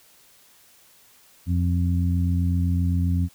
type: harmonic tone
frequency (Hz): 87.7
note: F2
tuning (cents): +8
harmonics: 1 / 2 / 3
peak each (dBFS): -20 / -26 / -30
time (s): 1.46-3.29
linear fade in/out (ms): 50
effects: white hiss -55 dBFS RMS until 3.34 s